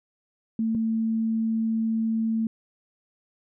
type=tone pair in turn; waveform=sine; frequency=223.8 / 223.8 Hz; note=A3 / A3; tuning=+30 / +30 cents; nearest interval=unison; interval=0 cents; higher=neither; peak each=-22 dBFS; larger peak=neither; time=0.59-0.75 / 0.75-2.47 s; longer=second; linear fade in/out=2 ms; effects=none